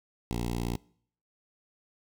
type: tone with notch filter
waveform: 10% pulse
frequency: 58.8 Hz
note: A#1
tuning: 16 cents sharp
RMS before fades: -32 dBFS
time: 0.31-0.76 s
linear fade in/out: 0 ms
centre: 1500 Hz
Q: 1.3
effects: noise-tail reverb RT60 0.6 s tail -23 dB re dry